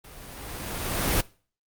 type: noise with level ramp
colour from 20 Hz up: pink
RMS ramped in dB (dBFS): -47 to -22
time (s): 0.04-1.21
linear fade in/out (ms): 5
effects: noise-tail reverb RT60 0.4 s tail -21 dB re dry + Opus 32 kbps